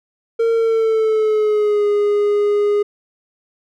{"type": "tone with pitch glide", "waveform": "triangle", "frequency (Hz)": [457.7, 412.5], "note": ["A#4", "G#4"], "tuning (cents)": [-32, -12], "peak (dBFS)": -11, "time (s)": [0.39, 2.83], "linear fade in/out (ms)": 10, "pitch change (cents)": -180, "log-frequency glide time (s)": [0.52, 1.86], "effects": []}